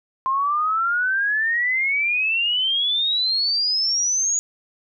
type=exponential sweep; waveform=sine; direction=up; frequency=1046.5 to 6800 Hz; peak=-18 dBFS; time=0.26-4.39 s; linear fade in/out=0 ms; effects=none